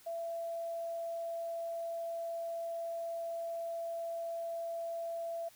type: tone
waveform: sine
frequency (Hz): 671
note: E5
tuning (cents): +31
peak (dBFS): -36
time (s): 0.06-5.49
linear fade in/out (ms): 10
effects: white hiss -61 dBFS RMS until 5.55 s